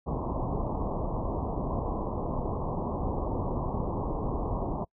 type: low-pass noise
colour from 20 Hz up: pink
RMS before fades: -31 dBFS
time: 0.06-4.85 s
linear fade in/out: 20 ms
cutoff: 1100 Hz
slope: 96 dB/octave
effects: noise-tail reverb RT60 0.1 s tail -26 dB re dry